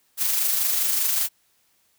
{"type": "noise with amplitude modulation", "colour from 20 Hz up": "blue", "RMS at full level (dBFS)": -21, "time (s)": [0.17, 1.29], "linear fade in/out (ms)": 50, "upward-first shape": "sine", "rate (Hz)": 25.1, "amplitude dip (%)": 35, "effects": ["white hiss -65 dBFS RMS until 1.98 s"]}